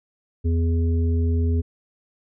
harmonic tone, 83.1 Hz, E2, 15 cents sharp, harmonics 1 / 3 / 5, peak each -18 / -28 / -32 dBFS, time 0.44-1.62 s, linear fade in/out 20 ms, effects none

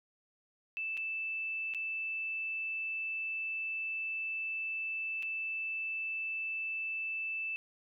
sine tone with dropouts, 2640 Hz, E7, 2 cents sharp, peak -34 dBFS, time 0.77-7.56 s, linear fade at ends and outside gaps 0 ms, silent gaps 0.97-0.975 / 1.738-1.747 / 5.225-5.23 s, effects none

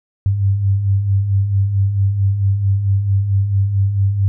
sine beating tone pair, 95 / 99.5 Hz, F#2 / G2, +46 / +26 cents, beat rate 4.5 Hz, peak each -22 / -13 dBFS, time 0.26-4.28 s, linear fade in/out 0 ms, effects none

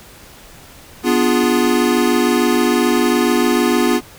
square chord, B diminished seventh, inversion none, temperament equal, 246.9 / 293.7 / 349.2 / 415.3 Hz, B3 / D4 / F4 / Ab4, 0 / 0 / 0 / 0 cents, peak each -17 / -21 / -18 / -21 dBFS, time 1.03-4.01 s, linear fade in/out 50 ms, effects pink hiss -41 dBFS RMS until 4.18 s

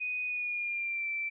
sine tone with pitch glide, 2489 to 2336 Hz, D#7 to D7, 0 to -10 cents, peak -31 dBFS, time 0-1.3 s, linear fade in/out 20 ms, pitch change -110 cents, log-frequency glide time 0.25-1.08 s, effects none

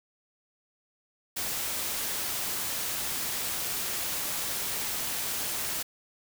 white noise, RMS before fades -32 dBFS, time 1.36-5.83 s, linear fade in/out 10 ms, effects none

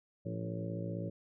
harmonic tone with a mistuned harmonic, 55.6 Hz, A1, 19 cents sharp, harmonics 2 / 3 / 4 / 5 / 6 / 7 / 8 / 9 / 10, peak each -40 / -40 / -51 / -48 / -46 / -53 / -48 / -54 / -45 dBFS, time 0.25-1.1 s, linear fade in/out 10 ms, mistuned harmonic 3, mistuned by +70 cents, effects none

